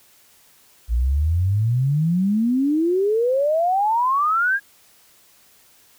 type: exponential sweep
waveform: sine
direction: up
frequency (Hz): 55.4 to 1661.2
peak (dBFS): -16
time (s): 0.88-4.6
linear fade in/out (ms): 50
effects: white hiss -54 dBFS RMS until 5.98 s